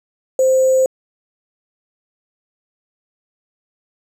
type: tone with sample-and-hold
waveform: sine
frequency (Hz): 522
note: C5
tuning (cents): -4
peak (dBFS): -10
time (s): 0.39-0.86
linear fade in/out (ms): 2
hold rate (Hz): 7350
effects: low-pass 12000 Hz 12 dB/octave